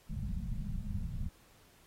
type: low-pass noise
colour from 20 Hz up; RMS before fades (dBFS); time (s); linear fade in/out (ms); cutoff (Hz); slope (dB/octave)
pink; -37; 0.09-1.29; 10; 220; 96
effects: pink hiss -64 dBFS RMS until 1.86 s + AAC 48 kbps